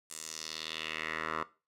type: tone with band-pass filter sweep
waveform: 10% pulse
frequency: 79.3 Hz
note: D#2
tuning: 33 cents sharp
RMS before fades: -39 dBFS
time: 0.1-1.43 s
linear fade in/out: 5 ms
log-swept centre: 8700 to 1200 Hz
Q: 2.4
effects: noise-tail reverb RT60 0.3 s tail -17 dB re dry